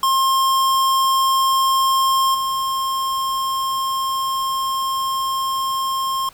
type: tone with level steps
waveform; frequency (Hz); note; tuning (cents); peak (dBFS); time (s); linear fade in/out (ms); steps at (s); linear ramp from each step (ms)
square; 1065; C6; +30; -15 / -20; 0.03-6.29; 2; 2.34; 10
effects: pink hiss -47 dBFS RMS until 6.33 s